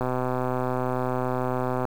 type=click train; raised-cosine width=1 ms; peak=-13 dBFS; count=235; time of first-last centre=0.01-1.853 s; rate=127 Hz; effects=7-bit